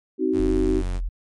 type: chord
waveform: sine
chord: C diminished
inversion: none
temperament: just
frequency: 261.6 / 314 / 376.7 Hz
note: C4 / Eb4 / Gb4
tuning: 0 / +16 / +31 cents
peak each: -25 / -23 / -22 dBFS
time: 0.18-0.83 s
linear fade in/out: 50 ms
type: tone with vibrato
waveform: sawtooth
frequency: 90.3 Hz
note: F#2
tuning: 42 cents flat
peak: -27 dBFS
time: 0.32-1.01 s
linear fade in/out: 50 ms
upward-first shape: sine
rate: 11 Hz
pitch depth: 17 cents each way
type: tone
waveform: sine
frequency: 41.2 Hz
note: E1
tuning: in tune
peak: -23 dBFS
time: 0.39-1.09 s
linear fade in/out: 10 ms
effects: MP3 48 kbps